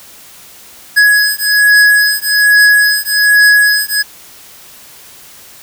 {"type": "beating tone pair", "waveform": "square", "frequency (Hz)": [1674, 1675.2], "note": ["G#6", "G#6"], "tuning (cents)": [13, 15], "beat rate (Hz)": 1.2, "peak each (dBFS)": -10, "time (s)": [0.96, 4.03], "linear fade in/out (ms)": 20, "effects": ["white hiss -37 dBFS RMS until 5.62 s"]}